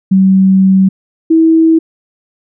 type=tone pair in turn; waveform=sine; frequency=190.8 / 324.1 Hz; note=G3 / E4; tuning=-47 / -29 cents; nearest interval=major sixth; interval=918 cents; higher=second; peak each=-4 dBFS; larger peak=neither; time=0.11-0.89 / 1.3-1.79 s; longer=first; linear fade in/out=10 ms; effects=none